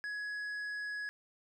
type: tone with tanh clipping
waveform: triangle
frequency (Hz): 1678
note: G#6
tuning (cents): +17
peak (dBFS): -38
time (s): 0.04-1.09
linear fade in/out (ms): 0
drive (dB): 10
effects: none